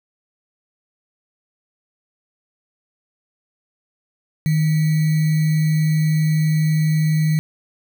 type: tone with sample-and-hold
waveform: sine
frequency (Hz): 156.1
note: D#3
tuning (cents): +6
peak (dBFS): -14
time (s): 4.46-7.39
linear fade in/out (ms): 0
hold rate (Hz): 2100
effects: none